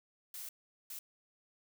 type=noise bursts at uneven times; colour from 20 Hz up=blue; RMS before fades=-45 dBFS; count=2; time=0.34-0.49 / 0.9-0.99 s; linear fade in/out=2 ms; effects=none